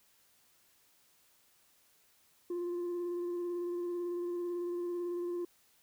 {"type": "tone with vibrato", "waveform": "sine", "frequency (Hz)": 350, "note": "F4", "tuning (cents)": 4, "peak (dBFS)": -31, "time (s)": [2.5, 5.45], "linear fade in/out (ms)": 5, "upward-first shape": "square", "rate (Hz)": 18, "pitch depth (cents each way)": 15, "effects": ["tanh soft clip ceiling -33 dBFS", "white hiss -68 dBFS RMS until 5.82 s"]}